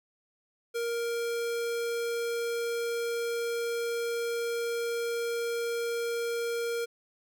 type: tone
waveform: square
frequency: 468 Hz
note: A#4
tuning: 7 cents sharp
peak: -30 dBFS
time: 0.74-6.86 s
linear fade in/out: 20 ms
effects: none

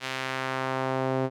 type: tone with band-pass filter sweep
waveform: sawtooth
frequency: 131.6 Hz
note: C3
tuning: 10 cents sharp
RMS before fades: -29 dBFS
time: 0-1.3 s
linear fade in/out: 50 ms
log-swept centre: 2900 to 460 Hz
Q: 0.92
effects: none

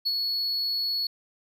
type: tone with ADSR envelope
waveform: triangle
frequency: 4382 Hz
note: C#8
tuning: 21 cents flat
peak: -21 dBFS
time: 0.05-1.07 s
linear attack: 18 ms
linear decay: 45 ms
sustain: -3 dB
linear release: 4 ms
effects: none

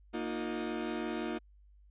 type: chord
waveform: 35% pulse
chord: Bb suspended fourth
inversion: none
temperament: equal with one note detuned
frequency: 233.1 / 311.1 / 357 Hz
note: Bb3 / Eb4 / F4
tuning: 0 / 0 / +38 cents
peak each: -37 / -37 / -37 dBFS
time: 0.13-1.39 s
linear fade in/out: 20 ms
effects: added 50 Hz sine -57 dBFS peak until 1.9 s + resampled to 8000 Hz

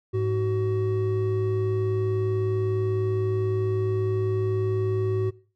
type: tone pair together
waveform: triangle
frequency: 105.5 / 376.2 Hz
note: G#2 / F#4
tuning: +28 / +29 cents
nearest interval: octave + minor seventh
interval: 2201 cents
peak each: -23 dBFS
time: 0.13-5.31 s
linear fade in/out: 20 ms
effects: noise-tail reverb RT60 0.4 s tail -20 dB re dry

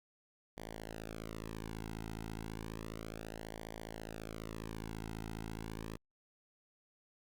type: tone with flanger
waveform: sawtooth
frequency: 54.7 Hz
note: A1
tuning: 9 cents flat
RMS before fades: -45 dBFS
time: 0.57-5.97 s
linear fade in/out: 0 ms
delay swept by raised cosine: 0.75 to 1.75 ms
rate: 0.32 Hz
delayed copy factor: -0.9
effects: Opus 48 kbps

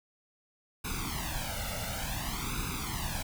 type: noise with flanger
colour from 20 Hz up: pink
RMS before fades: -35 dBFS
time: 0.84-3.23 s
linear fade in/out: 10 ms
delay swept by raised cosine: 0.79 to 1.44 ms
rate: 0.56 Hz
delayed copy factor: +0.9
effects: none

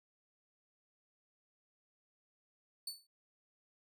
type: tone with exponential decay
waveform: sawtooth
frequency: 4482 Hz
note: C#8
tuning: 18 cents sharp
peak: -34 dBFS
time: 2.87-3.07 s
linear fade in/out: 5 ms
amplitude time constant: 42 ms
effects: none

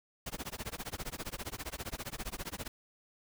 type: noise with tremolo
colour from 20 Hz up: pink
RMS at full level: -38 dBFS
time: 0.26-2.68 s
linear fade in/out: 5 ms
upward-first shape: sine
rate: 15 Hz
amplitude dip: 100%
effects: none

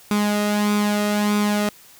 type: tone with flanger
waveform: sawtooth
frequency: 207.7 Hz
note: G#3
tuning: in tune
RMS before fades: -20 dBFS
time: 0.11-1.69 s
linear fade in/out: 2 ms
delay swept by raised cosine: 0.83 to 1.57 ms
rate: 1.6 Hz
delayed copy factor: +0.55
effects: white hiss -48 dBFS RMS until 1.99 s

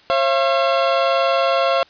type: tone pair together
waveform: 30% pulse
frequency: 539.7 / 680 Hz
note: C#5 / F5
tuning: -46 / -46 cents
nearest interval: major third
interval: 400 cents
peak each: -15 dBFS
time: 0.1-1.83 s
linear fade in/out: 0 ms
effects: white hiss -50 dBFS RMS until 1.89 s + resampled to 11025 Hz

